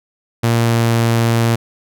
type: tone with pitch glide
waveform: sawtooth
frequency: 116.54 to 115.8 Hz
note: A#2 to A#2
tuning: 0 to -11 cents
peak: -8 dBFS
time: 0.43-1.56 s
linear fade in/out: 10 ms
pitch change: -11 cents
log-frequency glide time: 0.56-0.91 s
effects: none